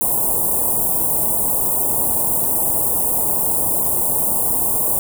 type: band-stop noise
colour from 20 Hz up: white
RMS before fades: -18 dBFS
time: 0.01-4.99 s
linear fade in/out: 0 ms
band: 990 to 8500 Hz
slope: 48 dB/octave
effects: none